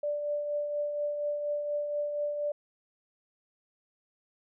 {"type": "tone with tremolo", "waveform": "sine", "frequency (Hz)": 587.3, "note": "D5", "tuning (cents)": 0, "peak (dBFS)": -27, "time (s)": [0.03, 2.52], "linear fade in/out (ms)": 5, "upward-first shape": "triangle", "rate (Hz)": 4.2, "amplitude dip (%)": 45, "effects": []}